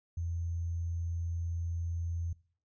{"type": "tone with sample-and-hold", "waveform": "sine", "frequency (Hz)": 84.5, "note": "E2", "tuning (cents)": 43, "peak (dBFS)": -32, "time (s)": [0.17, 2.33], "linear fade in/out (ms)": 5, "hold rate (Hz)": 6300, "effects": ["noise-tail reverb RT60 0.5 s tail -22 dB re dry", "resampled to 16000 Hz"]}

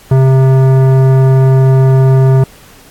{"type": "tone with tanh clipping", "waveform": "sine", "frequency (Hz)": 132.4, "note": "C3", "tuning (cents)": 21, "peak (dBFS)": -6, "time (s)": [0.11, 2.44], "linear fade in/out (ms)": 5, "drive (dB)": 15, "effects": ["pink hiss -40 dBFS RMS until 2.9 s", "AAC 64 kbps"]}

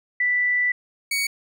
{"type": "tone pair in turn", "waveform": ["sine", "sawtooth"], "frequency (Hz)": [1975.5, 2241], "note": ["B6", "C#7"], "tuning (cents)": [0, 18], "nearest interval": "major second", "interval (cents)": 218, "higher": "second", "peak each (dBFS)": -18, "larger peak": "neither", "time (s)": [[0.2, 0.72], [1.11, 1.27]], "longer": "first", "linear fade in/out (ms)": 5, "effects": []}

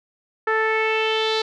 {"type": "tone with low-pass filter sweep", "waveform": "sawtooth", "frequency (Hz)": 440, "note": "A4", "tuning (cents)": 0, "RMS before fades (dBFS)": -21, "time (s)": [0.47, 1.42], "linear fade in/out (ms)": 5, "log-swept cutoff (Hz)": [1600, 4200], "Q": 4.3, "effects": []}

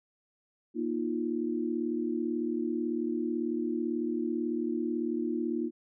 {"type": "chord", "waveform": "sine", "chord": "Bb suspended fourth", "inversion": "none", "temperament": "equal with one note detuned", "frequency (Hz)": [237.3, 311.1, 349.2], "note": ["Bb3", "Eb4", "F4"], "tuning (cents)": [31, 0, 0], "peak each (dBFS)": -33, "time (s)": [0.74, 5.71], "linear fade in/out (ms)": 50, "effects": []}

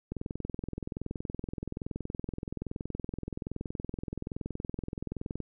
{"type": "click train", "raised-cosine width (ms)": 3, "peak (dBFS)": -22, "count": 113, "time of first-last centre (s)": [0.12, 5.403], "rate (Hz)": 21.2, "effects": []}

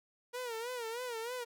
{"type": "tone with vibrato", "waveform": "sawtooth", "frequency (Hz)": 474.9, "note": "A#4", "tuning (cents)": 32, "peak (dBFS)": -34, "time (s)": [0.33, 1.45], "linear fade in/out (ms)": 20, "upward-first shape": "sine", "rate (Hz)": 3.2, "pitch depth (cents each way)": 110, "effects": []}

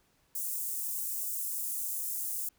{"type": "high-pass noise", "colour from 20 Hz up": "white", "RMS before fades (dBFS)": -35, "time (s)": [0.35, 2.49], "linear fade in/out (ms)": 5, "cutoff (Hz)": 7700, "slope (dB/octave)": 24, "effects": ["pink hiss -70 dBFS RMS until 2.58 s"]}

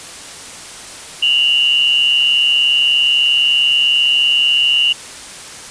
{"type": "tone pair together", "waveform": "sine", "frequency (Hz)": [2794, 2934], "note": ["F7", "F#7"], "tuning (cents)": [0, -15], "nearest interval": "minor second", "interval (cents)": 85, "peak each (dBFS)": -13, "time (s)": [1.22, 4.93], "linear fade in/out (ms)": 10, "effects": ["white hiss -32 dBFS RMS until 5.7 s", "resampled to 22050 Hz"]}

